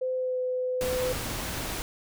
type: tone with pitch glide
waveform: sine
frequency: 513 to 506.2 Hz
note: C5 to B4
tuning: -34 to +43 cents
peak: -26 dBFS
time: 0.01-1.13 s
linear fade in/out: 10 ms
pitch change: -23 cents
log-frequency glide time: 0.15-0.39 s
type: noise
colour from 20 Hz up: pink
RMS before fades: -33 dBFS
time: 0.81-1.82 s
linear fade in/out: 0 ms
effects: none